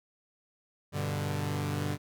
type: chord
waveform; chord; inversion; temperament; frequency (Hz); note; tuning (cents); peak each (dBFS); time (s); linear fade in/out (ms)
sawtooth; G major; none; equal; 98 / 123.47 / 146.83; G2 / B2 / D3; 0 / 0 / 0; -30 / -35 / -29; 0.92-1.98; 50
effects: none